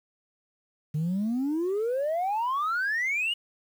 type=exponential sweep; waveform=sine; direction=up; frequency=146.83 to 2937 Hz; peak=-23 dBFS; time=0.94-3.34 s; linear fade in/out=10 ms; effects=tanh soft clip ceiling -23 dBFS + 9-bit